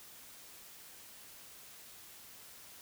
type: silence
effects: white hiss -54 dBFS RMS until 2.81 s